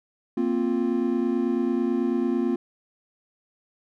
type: chord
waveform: triangle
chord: Bb suspended second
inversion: none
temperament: just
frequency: 233.1 / 262.2 / 349.6 Hz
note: Bb3 / C4 / F4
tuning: 0 / +4 / +2 cents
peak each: -24 dBFS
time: 0.37-2.56 s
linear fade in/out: 5 ms
effects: none